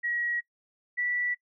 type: tone pair in turn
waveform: sine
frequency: 1909 / 1958.1 Hz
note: A#6 / B6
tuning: +41 / -15 cents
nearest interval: unison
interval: 44 cents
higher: second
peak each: -27 / -26 dBFS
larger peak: second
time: 0.03-0.41 / 0.97-1.35 s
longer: neither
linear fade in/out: 20 ms
effects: noise-tail reverb RT60 0.1 s tail -22 dB re dry